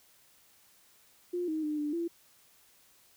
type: tone with pitch steps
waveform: sine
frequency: 353.8 / 313.9 / 301.9 / 296.1 / 338.4 Hz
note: F4 / D#4 / D4 / D4 / E4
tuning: +23 / +15 / +48 / +14 / +45 cents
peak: -30 dBFS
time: 1.33-2.08 s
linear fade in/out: 10 ms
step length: 150 ms
effects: white hiss -63 dBFS RMS until 3.16 s